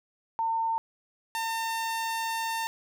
sine / sawtooth tone pair in turn, 905 / 905 Hz, A5 / A5, +48 / +48 cents, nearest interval unison, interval 0 cents, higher neither, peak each -25 dBFS, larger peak neither, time 0.39-0.78 / 1.35-2.67 s, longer second, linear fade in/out 0 ms, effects none

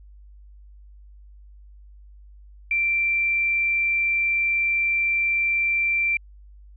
sine tone, 2353 Hz, D7, 3 cents sharp, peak -19 dBFS, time 2.71-6.17 s, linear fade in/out 2 ms, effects added 50 Hz sine -44 dBFS peak until 6.76 s

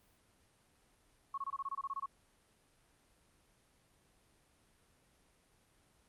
sine tone bursts, 1100 Hz, C#6, 14 cents flat, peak -36 dBFS, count 12, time 1.34-2.06 s, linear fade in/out 5 ms, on 38 ms, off 24 ms, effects pink hiss -70 dBFS RMS until 6.08 s + Opus 32 kbps

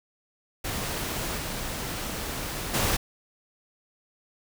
pink noise with level steps, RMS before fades -31 / -33 / -25 dBFS, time 0.64-2.97 s, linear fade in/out 10 ms, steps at 1.37 / 2.73 s, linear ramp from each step 20 ms, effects none

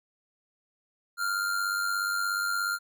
square tone with amplitude modulation, 1396.9 Hz, F6, in tune, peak -25 dBFS, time 1.17-2.79 s, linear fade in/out 50 ms, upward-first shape sine, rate 96.9 Hz, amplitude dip 55%, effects none

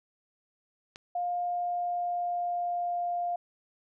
click, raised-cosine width 0.2 ms, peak -26 dBFS, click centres 0.959 s
sine tone with pitch glide, 707 to 701.3 Hz, F5 to F5, +21 to +7 cents, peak -28 dBFS, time 1.15-3.36 s, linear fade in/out 5 ms, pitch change -14 cents, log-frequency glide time 1.33-3.09 s
effects none

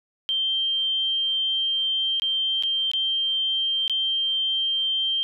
sine tone with dropouts, 3151 Hz, G7, 8 cents sharp, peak -21 dBFS, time 0.29-5.23 s, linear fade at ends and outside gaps 0 ms, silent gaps 2.198-2.22 / 2.625-2.635 / 2.915-2.935 / 3.879-3.897 s, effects none

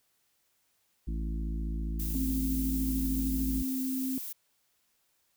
harmonic tone, 55 Hz, A1, in tune, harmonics 1 / 3 / 4 / 5 / 6, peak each -31 / -41 / -43 / -45 / -47 dBFS, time 1.07-3.63 s, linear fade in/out 10 ms
violet noise, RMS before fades -39 dBFS, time 1.99-4.33 s, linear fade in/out 10 ms
sine tone, 261.6 Hz, C4, in tune, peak -30 dBFS, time 2.15-4.18 s, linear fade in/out 0 ms
effects white hiss -73 dBFS RMS until 5.36 s

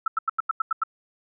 sine tone bursts, 1318.5 Hz, E6, in tune, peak -19 dBFS, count 8, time 0.06-0.836 s, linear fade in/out 5 ms, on 20 ms, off 88 ms, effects none

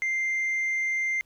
sine tone, 2093 Hz, C7, in tune, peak -22 dBFS, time 0.02-1.21 s, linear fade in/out 0 ms, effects tanh soft clip ceiling -23 dBFS + pink hiss -67 dBFS RMS until 1.25 s

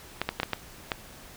clicks, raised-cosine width 0.3 ms, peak -10 dBFS, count 6, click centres 0.216 / 0.29 / 0.4 / 0.432 / 0.533 / 0.918 s, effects pink hiss -48 dBFS RMS until 1.36 s

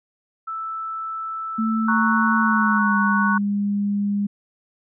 sine tone, 1318.5 Hz, E6, in tune, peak -26 dBFS, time 0.47-2.79 s, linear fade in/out 10 ms
sine tone with pitch glide, 222.5 to 202.9 Hz, A3 to G#3, +20 to -40 cents, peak -19 dBFS, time 1.58-4.27 s, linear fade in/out 10 ms, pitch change -160 cents, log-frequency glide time 2.4-2.97 s
sine chord, F# major, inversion first, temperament equal, 932.3 / 1108.7 / 1480 Hz, A#5 / C#6 / F#6, 0 / 0 / 0 cents, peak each -26 / -22 / -21 dBFS, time 1.88-3.38 s, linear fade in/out 5 ms
effects none

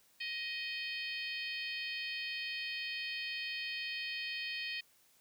harmonic tone with a mistuned harmonic, 626 Hz, D#5, 10 cents sharp, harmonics 3 / 4 / 5 / 6 / 7 / 8, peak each -44 / -41 / -44 / -53 / -45 / -52 dBFS, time 0.2-4.81 s, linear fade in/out 10 ms, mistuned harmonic 6, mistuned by -28 cents, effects white hiss -68 dBFS RMS until 5.2 s

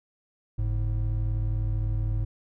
triangle tone pair together, 47.8 / 107.3 Hz, G1 / A2, -43 / -43 cents, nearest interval octave + major second, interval 1400 cents, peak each -25 dBFS, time 0.58-2.25 s, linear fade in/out 10 ms, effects none

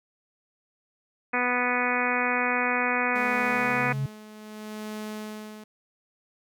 harmonic tone, 246.9 Hz, B3, in tune, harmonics 1 / 2 / 3 / 4 / 5 / 6 / 7 / 8 / 9 / 10, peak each -32 / -32 / -32 / -32 / -32 / -32 / -32 / -32 / -32 / -32 dBFS, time 1.33-3.93 s, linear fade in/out 10 ms
sawtooth tone with tremolo, 213.9 Hz, A3, 49 cents flat, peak -29 dBFS, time 3.15-5.64 s, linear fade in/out 5 ms, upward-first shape sine, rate 0.67 Hz, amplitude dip 70%
sine tone with exponential growth, 136.2 Hz, C#3, 30 cents flat, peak -23 dBFS, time 3.18-4.06 s, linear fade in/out 2 ms, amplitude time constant 190 ms
effects none

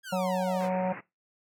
sawtooth exponential sweep, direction down, 1653 to 464.4 Hz, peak -34 dBFS, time 0.03-0.7 s, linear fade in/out 50 ms
harmonic tone, 185 Hz, F#3, in tune, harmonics 1 / 3 / 4 / 5, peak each -29 / -29 / -33 / -36 dBFS, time 0.12-0.93 s, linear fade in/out 10 ms
white band-pass noise, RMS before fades -43 dBFS, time 0.6-1.01 s, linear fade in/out 10 ms, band 110 to 2500 Hz, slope 96 dB/octave
effects noise-tail reverb RT60 0.2 s tail -17 dB re dry

